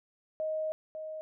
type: tone pair in turn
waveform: sine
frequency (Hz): 626 / 626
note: D#5 / D#5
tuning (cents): +10 / +10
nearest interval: unison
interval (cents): 0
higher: neither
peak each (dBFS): -30 / -37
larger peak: first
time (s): 0.4-0.72 / 0.95-1.21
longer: first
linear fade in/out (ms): 0
effects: none